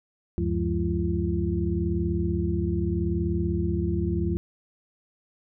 sine tone cluster, 75.8 / 96.6 / 172.3 / 208 / 341.9 Hz, D#2 / G2 / F3 / G#3 / F4, -45 / -25 / -23 / +3 / -37 cents, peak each -28 / -30 / -29 / -33 / -29 dBFS, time 0.38-4.37 s, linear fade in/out 0 ms, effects none

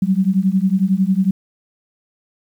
sine beating tone pair, 185 / 196 Hz, F#3 / G3, 0 / 0 cents, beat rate 11 Hz, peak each -16 dBFS, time 0.02-1.31 s, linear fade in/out 5 ms, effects 8-bit

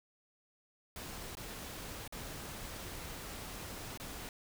pink noise with dropouts, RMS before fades -45 dBFS, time 0.96-4.29 s, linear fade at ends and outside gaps 1 ms, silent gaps 1.352-1.37 / 2.077-2.124 / 3.975-3.999 s, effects none

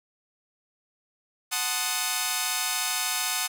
5% pulse chord, F# diminished seventh, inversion none, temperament equal, 740 / 880 / 1046.5 / 1244.5 Hz, F#5 / A5 / C6 / Eb6, 0 / 0 / 0 / 0 cents, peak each -19 / -20 / -22 / -18 dBFS, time 1.51-3.48 s, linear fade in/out 20 ms, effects none

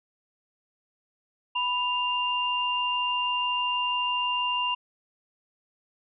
sine tone pair together, 987.8 / 2794 Hz, B5 / F7, 0 / 0 cents, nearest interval octave + tritone, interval 1800 cents, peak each -27 dBFS, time 1.55-4.75 s, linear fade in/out 10 ms, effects none

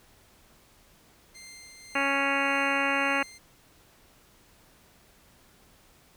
15% pulse tone with tremolo, 2093 Hz, C7, in tune, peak -38 dBFS, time 1.34-3.39 s, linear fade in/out 20 ms, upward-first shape triangle, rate 1.8 Hz, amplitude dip 40%
harmonic tone, 277.2 Hz, C#4, in tune, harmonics 1 / 2 / 3 / 4 / 5 / 6 / 7 / 8 / 9 / 10, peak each -33 / -33 / -33 / -33 / -33 / -33 / -33 / -33 / -33 / -33 dBFS, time 1.95-3.23 s, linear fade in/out 5 ms
effects pink hiss -59 dBFS RMS until 6.16 s

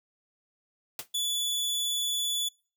white noise with exponential decay, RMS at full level -31 dBFS, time 0.99-1.08 s, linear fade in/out 2 ms, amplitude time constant 18 ms
sawtooth tone, 3447 Hz, A7, 36 cents flat, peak -24 dBFS, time 1.14-2.49 s, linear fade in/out 10 ms
effects noise-tail reverb RT60 0.4 s tail -26 dB re dry

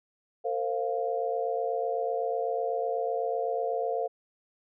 sine chord, Bb suspended second, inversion none, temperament equal with one note detuned, 455.3 / 523.3 / 698.5 Hz, Bb4 / C5 / F5, -41 / 0 / 0 cents, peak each -31 / -32 / -31 dBFS, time 0.44-4.08 s, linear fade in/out 20 ms, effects none

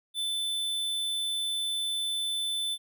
square tone, 3520 Hz, A7, in tune, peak -29 dBFS, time 0.14-2.78 s, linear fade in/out 50 ms, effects none

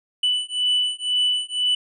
triangle beating tone pair, 2978 / 2980 Hz, F#7 / F#7, +11 / +12 cents, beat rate 2 Hz, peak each -21 dBFS, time 0.23-1.75 s, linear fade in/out 5 ms, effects resampled to 24000 Hz

